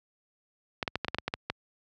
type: clicks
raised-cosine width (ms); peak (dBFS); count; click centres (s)
0.3; -13; 10; 0.828 / 0.878 / 0.956 / 1.047 / 1.083 / 1.146 / 1.185 / 1.28 / 1.339 / 1.5
effects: high-pass 60 Hz 12 dB/octave